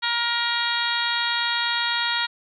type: harmonic tone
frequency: 471.8 Hz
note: A#4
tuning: 21 cents sharp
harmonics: 2 / 3 / 4 / 5 / 6 / 7 / 8 / 9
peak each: -29 / -28 / -28 / -34 / -35 / -29 / -30 / -31 dBFS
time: 0.02-2.27 s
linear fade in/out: 20 ms
effects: none